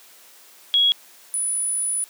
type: tone pair in turn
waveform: sine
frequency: 3322 / 9955 Hz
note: G#7 / D#9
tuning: 0 / 0 cents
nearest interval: octave + perfect fifth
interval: 1900 cents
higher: second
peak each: -14 / -21 dBFS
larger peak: first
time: 0.74-0.92 / 1.34-2.04 s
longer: second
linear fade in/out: 0 ms
effects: white hiss -49 dBFS RMS until 2.09 s + high-pass 300 Hz 12 dB/octave